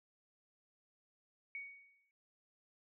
sine tone with exponential decay, 2237 Hz, C#7, 15 cents sharp, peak -40 dBFS, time 1.55-2.11 s, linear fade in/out 1 ms, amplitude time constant 120 ms, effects none

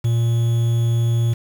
triangle tone with quantisation, 116.9 Hz, A#2, 5 cents sharp, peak -13 dBFS, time 0.04-1.34 s, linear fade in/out 10 ms, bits 6, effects none

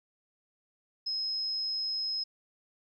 sine tone, 5130 Hz, E8, 48 cents flat, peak -30 dBFS, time 1.06-2.24 s, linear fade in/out 10 ms, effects 12-bit

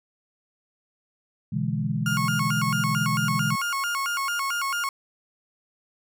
sine chord, E dominant seventh, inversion second, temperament equal, 123.47 / 146.83 / 164.81 / 207.7 Hz, B2 / D3 / E3 / G#3, 0 / 0 / 0 / 0 cents, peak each -29 dBFS, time 1.52-3.56 s, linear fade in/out 10 ms
35% pulse tone with vibrato, 1244.5 Hz, D#6, in tune, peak -23 dBFS, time 2.06-4.89 s, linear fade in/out 2 ms, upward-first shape square, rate 4.5 Hz, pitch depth 220 cents each way
effects none

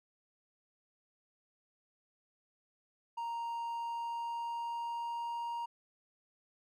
triangle tone with pitch glide, 932.3 to 939.3 Hz, A#5 to A#5, 0 to +13 cents, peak -34 dBFS, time 3.17-5.66 s, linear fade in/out 10 ms, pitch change +13 cents, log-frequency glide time 3.71-5.55 s, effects none

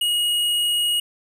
square tone, 2887 Hz, F#7, 43 cents flat, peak -19 dBFS, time 0.01-1 s, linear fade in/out 5 ms, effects none

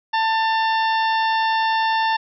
harmonic tone with a mistuned harmonic, 890 Hz, A5, 20 cents sharp, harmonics 1 / 2 / 3 / 4 / 5 / 6, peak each -18 / -24 / -31 / -30 / -35 / -36 dBFS, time 0.13-2.17 s, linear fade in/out 10 ms, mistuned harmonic 3, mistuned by +51 cents, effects none

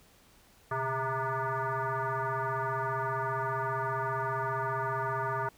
sine tone with frequency modulation, 140 Hz, C#3, 18 cents sharp, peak -29 dBFS, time 0.71-5.49 s, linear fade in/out 5 ms, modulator 265 Hz, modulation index 5.2, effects pink hiss -61 dBFS RMS until 5.57 s

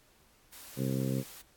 white high-pass noise, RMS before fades -49 dBFS, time 0.52-1.42 s, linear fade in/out 10 ms, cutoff 240 Hz, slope 12 dB/octave
harmonic tone, 66.1 Hz, C2, 18 cents sharp, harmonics 2 / 3 / 4 / 5 / 6 / 7 / 8, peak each -32 / -35 / -36 / -42 / -42 / -43 / -42 dBFS, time 0.76-1.24 s, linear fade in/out 50 ms
effects pink hiss -64 dBFS RMS until 1.56 s + AAC 64 kbps

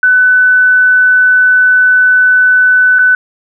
sine tone with dropouts, 1500 Hz, F#6, 23 cents sharp, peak -4 dBFS, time 0.03-3.15 s, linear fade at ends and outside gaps 2 ms, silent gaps 2.987-2.991 s, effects none

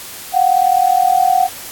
sine tone pair together, 717 / 756.5 Hz, F5 / F#5, +45 / +38 cents, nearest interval minor second, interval 93 cents, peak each -13 / -12 dBFS, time 0.32-1.49 s, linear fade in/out 50 ms, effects white hiss -31 dBFS RMS until 1.71 s + AAC 64 kbps

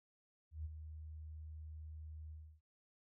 sine tone with ADSR envelope, 77.78 Hz, D#2, in tune, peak -39 dBFS, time 0.51-2.61 s, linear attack 140 ms, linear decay 27 ms, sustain -8 dB, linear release 300 ms, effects none

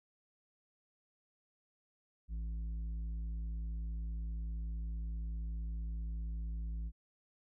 triangle tone with tanh clipping, 55.3 Hz, A1, 9 cents sharp, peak -38 dBFS, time 2.28-6.92 s, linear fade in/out 50 ms, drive 11 dB, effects none

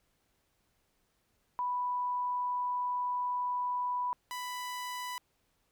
sine / sawtooth tone pair in turn, 987.8 / 992.3 Hz, B5 / B5, 0 / +8 cents, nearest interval unison, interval 8 cents, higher second, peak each -30 / -33 dBFS, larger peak first, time 1.59-4.13 / 4.31-5.18 s, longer first, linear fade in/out 0 ms, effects pink hiss -75 dBFS RMS until 5.71 s

